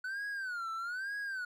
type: tone with vibrato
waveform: triangle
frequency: 1483 Hz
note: F#6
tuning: 4 cents sharp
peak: -34 dBFS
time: 0.04-1.45 s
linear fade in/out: 5 ms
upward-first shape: sine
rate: 1.1 Hz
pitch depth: 190 cents each way
effects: none